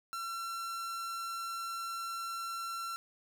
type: tone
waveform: 45% pulse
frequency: 1355 Hz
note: E6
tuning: 47 cents sharp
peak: -37 dBFS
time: 0.13-2.96 s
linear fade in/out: 0 ms
effects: none